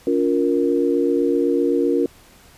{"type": "tone cluster", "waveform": "sine", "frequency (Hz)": [283.9, 351.8, 467.3], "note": ["C#4", "F4", "A#4"], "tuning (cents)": [41, 13, 4], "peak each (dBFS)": -20, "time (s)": [0.07, 2.06], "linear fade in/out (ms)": 2, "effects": ["pink hiss -49 dBFS RMS until 2.57 s", "resampled to 32000 Hz"]}